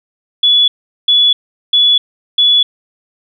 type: tone bursts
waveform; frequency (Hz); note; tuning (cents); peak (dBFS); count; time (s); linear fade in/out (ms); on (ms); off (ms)
sine; 3417; G#7; +49; -6; 4; 0.43-2.63; 5; 250; 400
effects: none